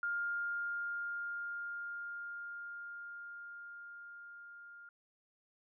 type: tone with level ramp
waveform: sine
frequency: 1407 Hz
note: F6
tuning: 12 cents sharp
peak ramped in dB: -33 to -51 dBFS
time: 0.03-4.89 s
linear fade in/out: 2 ms
effects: none